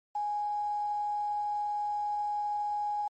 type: tone with quantisation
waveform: sine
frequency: 830.6 Hz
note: G#5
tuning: in tune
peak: -29 dBFS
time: 0.15-3.08 s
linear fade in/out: 5 ms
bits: 9
effects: MP3 32 kbps